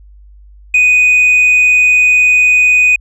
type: tone with tanh clipping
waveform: sine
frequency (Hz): 2489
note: D#7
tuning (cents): 0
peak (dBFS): -6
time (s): 0.74-2.96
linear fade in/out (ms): 5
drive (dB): 1
effects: added 50 Hz sine -36 dBFS peak until 3 s